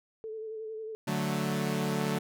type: tone with vibrato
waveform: sine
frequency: 438.9 Hz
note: A4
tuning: 4 cents flat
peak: -36 dBFS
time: 0.24-0.95 s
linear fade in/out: 0 ms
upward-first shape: sine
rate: 11 Hz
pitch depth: 31 cents each way
type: chord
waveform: sawtooth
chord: D major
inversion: none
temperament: equal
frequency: 146.83 / 185 / 220 Hz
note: D3 / F#3 / A3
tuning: 0 / 0 / 0 cents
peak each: -29 dBFS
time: 1.07-2.19 s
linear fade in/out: 10 ms
effects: none